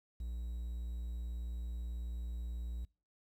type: tone with quantisation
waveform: triangle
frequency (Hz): 59.2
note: A#1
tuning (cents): +27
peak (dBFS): -36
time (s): 0.2-2.85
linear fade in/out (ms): 5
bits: 11
effects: noise-tail reverb RT60 0.4 s tail -26 dB re dry